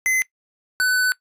square tone pair in turn, 2046 / 1502.4 Hz, C7 / F#6, -39 / +26 cents, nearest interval perfect fourth, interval 535 cents, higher first, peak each -17 dBFS, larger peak neither, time 0.06-0.22 / 0.8-1.12 s, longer second, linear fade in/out 0 ms, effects noise-tail reverb RT60 0.1 s tail -20 dB re dry + resampled to 32000 Hz

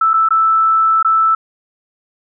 sine tone with dropouts, 1318.5 Hz, E6, in tune, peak -9 dBFS, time 0.01-1.35 s, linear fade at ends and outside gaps 5 ms, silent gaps 0.134-0.139 / 0.288-0.306 / 1.028-1.047 s, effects none

